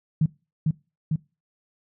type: tone with echo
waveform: sine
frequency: 156.4 Hz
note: D#3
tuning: 9 cents sharp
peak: -16 dBFS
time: 0.21-0.26 s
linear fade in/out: 5 ms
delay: 450 ms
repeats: 2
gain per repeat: -2 dB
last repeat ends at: 1.16 s
effects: noise-tail reverb RT60 0.3 s tail -22 dB re dry